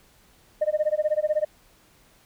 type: tone with tremolo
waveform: sine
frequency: 610 Hz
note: D#5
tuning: 34 cents flat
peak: -16 dBFS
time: 0.61-1.45 s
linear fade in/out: 10 ms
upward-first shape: sine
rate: 16 Hz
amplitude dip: 100%
effects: tanh soft clip ceiling -15 dBFS + pink hiss -58 dBFS RMS until 2.25 s

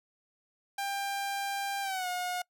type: tone with pitch glide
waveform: sawtooth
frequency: 795 to 720.6 Hz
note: G5 to F#5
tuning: +24 to -46 cents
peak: -28 dBFS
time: 0.78-2.42 s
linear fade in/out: 5 ms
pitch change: -170 cents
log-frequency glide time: 1.82-2.08 s
effects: noise-tail reverb RT60 0.1 s tail -25 dB re dry

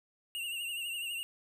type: tone with vibrato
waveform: square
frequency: 2794 Hz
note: F7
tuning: in tune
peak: -36 dBFS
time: 0.35-1.23 s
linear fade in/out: 0 ms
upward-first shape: triangle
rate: 12 Hz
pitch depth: 75 cents each way
effects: none

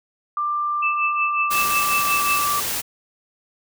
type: tone with pitch glide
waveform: sine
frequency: 1186 to 1167 Hz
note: D6 to D6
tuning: +17 to -11 cents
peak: -20 dBFS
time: 0.37-2.6 s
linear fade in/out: 2 ms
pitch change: -28 cents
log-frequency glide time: 1.14-2.11 s
type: tone with tremolo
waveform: sine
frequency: 2637 Hz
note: E7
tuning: in tune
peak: -18 dBFS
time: 0.82-2.45 s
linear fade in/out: 10 ms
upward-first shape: triangle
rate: 5.5 Hz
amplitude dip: 95%
type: noise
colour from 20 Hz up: white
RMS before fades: -25 dBFS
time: 1.5-2.82 s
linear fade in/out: 20 ms
effects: none

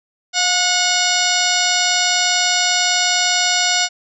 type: harmonic tone with a mistuned harmonic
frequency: 729 Hz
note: F#5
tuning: 26 cents flat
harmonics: 1 / 2 / 3 / 4 / 5 / 6 / 7 / 8 / 10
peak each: -23 / -23 / -23 / -23 / -23 / -23 / -23 / -23 / -23 dBFS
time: 0.33-3.89 s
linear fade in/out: 50 ms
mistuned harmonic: 1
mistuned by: -31 cents
effects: none

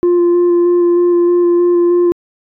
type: tone with vibrato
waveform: sine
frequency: 349.2 Hz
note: F4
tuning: in tune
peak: -5 dBFS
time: 0.03-2.12 s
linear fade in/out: 0 ms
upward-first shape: square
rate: 3.2 Hz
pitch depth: 10 cents each way
effects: tanh soft clip ceiling -7 dBFS

